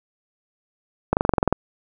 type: slowing click train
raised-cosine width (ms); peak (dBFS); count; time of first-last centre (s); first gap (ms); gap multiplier
1; -3; 10; 1.13-1.526; 39; 1.03
effects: none